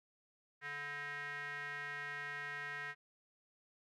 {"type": "tone with band-pass filter", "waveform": "square", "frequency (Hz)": 144.5, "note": "D3", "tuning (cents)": -28, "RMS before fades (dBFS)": -44, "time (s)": [0.61, 2.95], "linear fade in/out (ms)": 50, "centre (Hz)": 1800, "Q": 5.6, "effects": []}